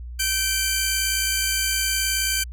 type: tone pair together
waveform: 10% pulse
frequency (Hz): 1546.3 / 2349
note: G6 / D7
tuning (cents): -24 / 0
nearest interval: perfect fifth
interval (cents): 724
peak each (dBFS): -15 / -15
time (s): 0.19-2.44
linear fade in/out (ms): 10
effects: added 60 Hz sine -32 dBFS peak until 2.52 s